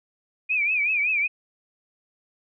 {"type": "tone with vibrato", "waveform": "sine", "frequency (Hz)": 2425, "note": "D#7", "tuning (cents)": -45, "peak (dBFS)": -20, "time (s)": [0.49, 1.28], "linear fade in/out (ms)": 20, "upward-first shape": "triangle", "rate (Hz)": 5.3, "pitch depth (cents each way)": 140, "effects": []}